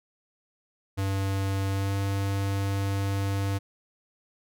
square tone with pitch glide, 97.4 to 98.59 Hz, G2 to G2, -11 to +10 cents, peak -26 dBFS, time 0.97-3.59 s, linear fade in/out 20 ms, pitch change +21 cents, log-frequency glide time 1.71-1.93 s, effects none

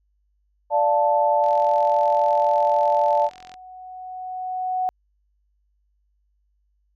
sine chord, D minor, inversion none, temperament equal, 587.3 / 698.5 / 880 Hz, D5 / F5 / A5, 0 / 0 / 0 cents, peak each -20 / -23 / -19 dBFS, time 0.7-3.3 s, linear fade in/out 50 ms
click train, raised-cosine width 0.2 ms, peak -26 dBFS, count 93, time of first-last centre 1.44-3.54 s, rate 43.8 Hz
sine tone with exponential growth, 740 Hz, F#5, in tune, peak -19 dBFS, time 2.45-4.89 s, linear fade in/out 0 ms, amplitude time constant 530 ms
effects added 50 Hz sine -64 dBFS peak until 6.95 s

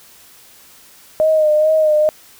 sine tone with vibrato, 618 Hz, D#5, 12 cents flat, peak -10 dBFS, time 1.2-2.09 s, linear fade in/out 0 ms, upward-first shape sine, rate 2.3 Hz, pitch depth 37 cents each way, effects white hiss -45 dBFS RMS until 2.39 s

